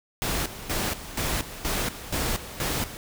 pink noise with tremolo, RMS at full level -27 dBFS, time 0.22-2.97 s, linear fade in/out 0 ms, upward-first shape square, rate 2.1 Hz, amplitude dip 75%, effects none

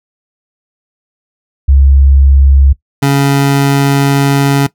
sine / 25% pulse tone pair in turn, 68.5 / 139.48 Hz, C#2 / C#3, -20 / +11 cents, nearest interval octave, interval 1231 cents, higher second, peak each -3 dBFS, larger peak neither, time 1.68-2.73 / 3.02-4.67 s, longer second, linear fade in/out 10 ms, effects noise-tail reverb RT60 0.1 s tail -18 dB re dry

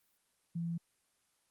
sine tone, 168.7 Hz, E3, 40 cents sharp, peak -34 dBFS, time 0.55-0.78 s, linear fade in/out 10 ms, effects white hiss -75 dBFS RMS until 1.5 s + Opus 24 kbps

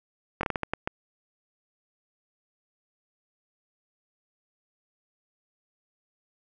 slowing click train, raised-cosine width 0.5 ms, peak -12 dBFS, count 8, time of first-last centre 0.41-0.875 s, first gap 22 ms, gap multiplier 1.36, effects none

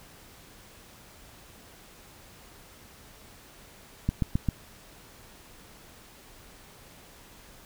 click train, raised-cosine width 5 ms, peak -12 dBFS, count 4, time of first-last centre 4.09-4.487 s, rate 7.55 Hz, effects pink hiss -52 dBFS RMS until 7.65 s

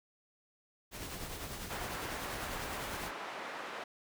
pink noise with tremolo, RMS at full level -41 dBFS, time 0.91-3.12 s, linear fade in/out 50 ms, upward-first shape triangle, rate 10 Hz, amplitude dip 45%
white band-pass noise, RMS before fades -43 dBFS, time 1.7-3.84 s, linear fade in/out 5 ms, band 340 to 1600 Hz, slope 12 dB/octave
effects none

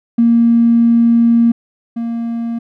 triangle tone pair in turn, 233.1 / 232.3 Hz, A#3 / A#3, 0 / -6 cents, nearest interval unison, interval 6 cents, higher first, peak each -3 / -15 dBFS, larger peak first, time 0.18-1.52 / 1.96-2.59 s, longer first, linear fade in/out 10 ms, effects tanh soft clip ceiling -5 dBFS

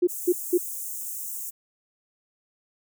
sine tone bursts, 355.1 Hz, F4, 29 cents sharp, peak -16 dBFS, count 3, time 0.02-0.579 s, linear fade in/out 10 ms, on 53 ms, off 200 ms
white high-pass noise, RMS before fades -34 dBFS, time 0.08-1.51 s, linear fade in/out 20 ms, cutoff 6600 Hz, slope 48 dB/octave
effects none

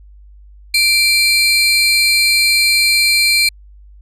40% pulse tone pair together, 2349 / 4185 Hz, D7 / C8, 0 / 0 cents, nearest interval minor seventh, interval 1000 cents, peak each -12 dBFS, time 0.74-3.49 s, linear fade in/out 5 ms, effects added 50 Hz sine -38 dBFS peak until 4.01 s + resampled to 32000 Hz

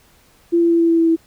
sine tone with pitch steps, 340.5 / 338.3 / 336.2 / 334.1 / 332 / 329.9 / 327.8 Hz, F4 / E4 / E4 / E4 / E4 / E4 / E4, -44 / +45 / +34 / +23 / +12 / +1 / -10 cents, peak -11 dBFS, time 0.52-1.164 s, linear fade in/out 20 ms, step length 92 ms, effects pink hiss -53 dBFS RMS until 1.26 s

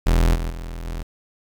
40% pulse tone with level steps, 41.74 Hz, E1, 22 cents sharp, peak -13 / -22 / -28 / -25 dBFS, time 0.06-1.03 s, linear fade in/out 10 ms, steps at 0.34 / 0.49 / 0.85 s, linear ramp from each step 20 ms, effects 8-bit

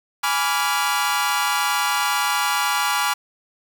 sawtooth chord, G# diminished seventh, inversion none, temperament equal with one note detuned, 830.6 / 987.8 / 1158.5 / 1396.9 Hz, G#5 / B5 / D6 / F6, 0 / 0 / -24 / 0 cents, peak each -21 dBFS, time 0.23-3.14 s, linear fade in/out 10 ms, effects 7-bit

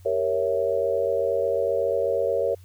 sine chord, G diminished seventh, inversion none, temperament equal, 392 / 466.2 / 554.4 / 659.3 Hz, G4 / Bb4 / Db5 / Fb5, 0 / 0 / 0 / 0 cents, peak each -30 / -25 / -24 / -30 dBFS, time 0.05-2.55 s, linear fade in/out 10 ms, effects added 91 Hz sine -45 dBFS peak until 2.64 s + white hiss -60 dBFS RMS until 2.64 s

